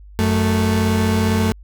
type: tone pair together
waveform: 35% pulse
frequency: 92.44 / 220 Hz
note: F#2 / A3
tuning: -1 / 0 cents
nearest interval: octave + minor third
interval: 1501 cents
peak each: -16 dBFS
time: 0.19-1.52 s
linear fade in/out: 0 ms
effects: added 50 Hz sine -38 dBFS peak until 1.63 s